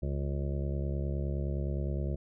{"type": "harmonic tone", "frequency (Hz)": 69.7, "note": "C#2", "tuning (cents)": 10, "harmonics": [1, 2, 3, 5, 6, 7, 8, 9], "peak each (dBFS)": [-32, -35, -41, -42, -48, -49, -46, -48], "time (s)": [0.02, 2.16], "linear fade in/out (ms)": 10, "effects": []}